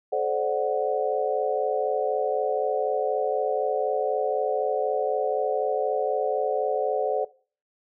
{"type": "chord", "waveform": "sine", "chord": "D dominant seventh", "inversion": "second", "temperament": "equal with one note detuned", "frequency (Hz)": [430.2, 523.3, 587.3, 740], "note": ["A4", "C5", "D5", "F#5"], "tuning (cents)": [-39, 0, 0, 0], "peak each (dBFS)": -28, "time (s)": [0.12, 7.25], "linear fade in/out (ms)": 10, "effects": ["noise-tail reverb RT60 0.4 s tail -20 dB re dry"]}